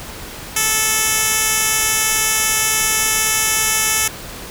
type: tone with band-pass filter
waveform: 10% pulse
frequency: 437.3 Hz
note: A4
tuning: 11 cents flat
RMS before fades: -17 dBFS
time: 0.56-4.08 s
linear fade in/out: 5 ms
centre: 9500 Hz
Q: 0.78
effects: pink hiss -32 dBFS RMS until 4.5 s